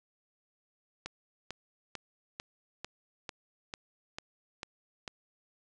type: click train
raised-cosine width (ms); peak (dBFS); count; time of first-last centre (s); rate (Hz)
0.2; -21; 10; 1.06-5.078; 2.24
effects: resampled to 22050 Hz